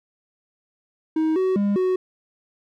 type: tone with pitch steps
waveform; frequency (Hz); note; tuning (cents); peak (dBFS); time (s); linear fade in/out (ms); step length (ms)
triangle; 316.2 / 375.2 / 202.4 / 370.5; D#4 / F#4 / G#3 / F#4; +28 / +24 / -44 / +2; -16; 1.16-1.96; 5; 200
effects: none